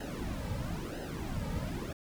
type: noise with flanger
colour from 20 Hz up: brown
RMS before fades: -37 dBFS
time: 0-1.93 s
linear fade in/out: 5 ms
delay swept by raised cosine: 0.86 to 2.86 ms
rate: 1 Hz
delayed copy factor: -0.9
effects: none